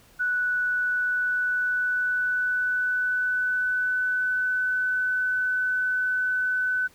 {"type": "tone with pitch glide", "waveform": "sine", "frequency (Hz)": [1480, 1504.1], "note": ["F#6", "F#6"], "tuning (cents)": [0, 28], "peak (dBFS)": -22, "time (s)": [0.19, 6.88], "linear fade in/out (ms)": 20, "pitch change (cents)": 28, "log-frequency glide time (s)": [0.65, 4.65], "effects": ["pink hiss -56 dBFS RMS until 6.94 s"]}